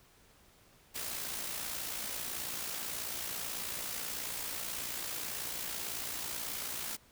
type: noise with amplitude modulation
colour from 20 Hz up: white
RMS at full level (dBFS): -37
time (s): 0.94-6.97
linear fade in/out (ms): 20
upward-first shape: sine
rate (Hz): 58.3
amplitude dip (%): 45
effects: pink hiss -63 dBFS RMS until 7.11 s